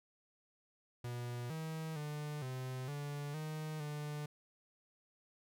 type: tone with pitch steps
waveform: 45% pulse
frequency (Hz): 121.2 / 159.4 / 149.1 / 129 / 144.7 / 155.1 / 148.6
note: B2 / D#3 / D3 / C3 / D3 / D#3 / D3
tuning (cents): -32 / +42 / +27 / -24 / -25 / -5 / +21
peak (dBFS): -40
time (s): 1.04-4.26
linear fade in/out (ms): 5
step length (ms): 460
effects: none